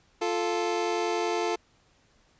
25% pulse tone pair together, 349.2 / 440 Hz, F4 / A4, 0 / 0 cents, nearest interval major third, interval 400 cents, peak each -25 dBFS, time 0.21-1.56 s, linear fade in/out 10 ms, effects pink hiss -64 dBFS RMS until 2.39 s + resampled to 16000 Hz

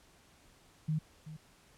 sine tone with echo, 155.56 Hz, D#3, in tune, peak -29 dBFS, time 0.88-0.99 s, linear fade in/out 10 ms, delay 380 ms, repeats 1, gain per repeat -14 dB, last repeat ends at 1.37 s, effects pink hiss -63 dBFS RMS until 1.77 s + low-pass 11000 Hz 12 dB/octave

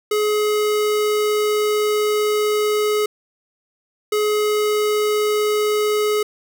square tone pair in turn, 422.2 / 422.2 Hz, G#4 / G#4, +29 / +29 cents, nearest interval unison, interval 0 cents, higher neither, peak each -17 dBFS, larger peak neither, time 0.11-3.06 / 4.12-6.23 s, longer first, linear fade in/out 5 ms, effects none

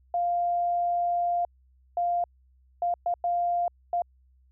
sine tone bursts at uneven times, 698.5 Hz, F5, in tune, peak -23 dBFS, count 6, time 0.14-1.45 / 1.97-2.24 / 2.82-2.94 / 3.06-3.14 / 3.24-3.68 / 3.93-4.02 s, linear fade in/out 2 ms, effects added 64 Hz sine -58 dBFS peak until 4.51 s

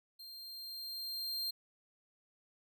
45% pulse tone with level ramp, 4186 Hz, C8, in tune, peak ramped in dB -48 to -34 dBFS, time 0.19-1.51 s, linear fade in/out 10 ms, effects none

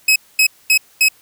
sawtooth tone bursts, 2556 Hz, D#7, 46 cents sharp, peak -6 dBFS, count 4, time 0.08-1.086 s, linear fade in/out 5 ms, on 79 ms, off 230 ms, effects white hiss -51 dBFS RMS until 1.21 s

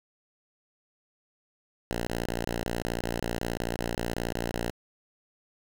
5% pulse tone bursts, 58.27 Hz, A#1, in tune, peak -18 dBFS, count 15, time 1.91-4.702 s, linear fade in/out 0 ms, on 160 ms, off 28 ms, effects none

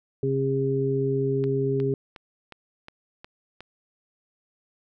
harmonic tone, 135.3 Hz, C#3, 42 cents flat, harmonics 1 / 2 / 3, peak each -26 / -30 / -24 dBFS, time 0.23-1.94 s, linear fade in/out 2 ms
click train, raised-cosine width 0.3 ms, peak -25 dBFS, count 7, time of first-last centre 1.44-3.606 s, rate 2.77 Hz
effects none

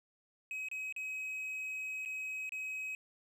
triangle tone with dropouts, 2541 Hz, D#7, 36 cents sharp, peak -36 dBFS, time 0.51-2.95 s, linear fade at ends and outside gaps 1 ms, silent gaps 0.686-0.714 / 0.925-0.963 / 2.051-2.058 / 2.493-2.521 s, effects none

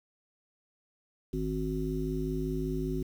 harmonic tone, 52.6 Hz, G#1, 23 cents sharp, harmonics 1 / 3 / 5 / 7, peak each -35 / -35 / -35 / -35 dBFS, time 1.33-3.03 s, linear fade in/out 5 ms, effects 9-bit

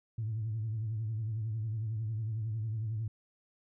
sine tone with vibrato, 110 Hz, A2, in tune, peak -31 dBFS, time 0.18-3.08 s, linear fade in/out 5 ms, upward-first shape triangle, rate 11 Hz, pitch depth 98 cents each way, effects tanh soft clip ceiling -28 dBFS

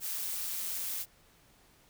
blue noise with amplitude modulation, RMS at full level -34 dBFS, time 0-1.06 s, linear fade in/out 50 ms, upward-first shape sine, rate 179 Hz, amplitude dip 45%, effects pink hiss -63 dBFS RMS until 1.89 s

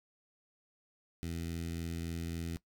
15% pulse tone with notch filter, 83.6 Hz, E2, 25 cents sharp, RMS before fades -39 dBFS, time 1.23-2.57 s, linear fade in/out 0 ms, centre 950 Hz, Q 0.51, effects noise-tail reverb RT60 0.1 s tail -18 dB re dry

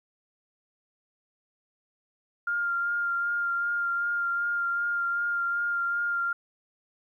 sine tone with vibrato, 1400 Hz, F6, 4 cents sharp, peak -25 dBFS, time 2.47-6.33 s, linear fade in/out 5 ms, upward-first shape sine, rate 2.6 Hz, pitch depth 17 cents each way, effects 11-bit

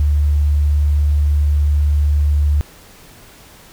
sine tone, 73.42 Hz, D2, in tune, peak -11 dBFS, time 0-2.61 s, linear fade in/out 0 ms, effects pink hiss -43 dBFS RMS until 3.72 s

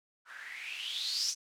violet noise with low-pass filter sweep, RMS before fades -37 dBFS, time 0.25-1.35 s, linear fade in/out 50 ms, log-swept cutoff 1400 to 5900 Hz, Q 7.7, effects none

